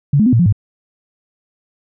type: tone with pitch steps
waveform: sine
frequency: 142 / 214.1 / 253.8 / 115.2 / 174.6 / 104.3 Hz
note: C#3 / A3 / B3 / A#2 / F3 / G#2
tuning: +42 / -47 / +47 / -20 / 0 / +8 cents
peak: -8 dBFS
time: 0.13-0.526 s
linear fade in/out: 5 ms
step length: 66 ms
effects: none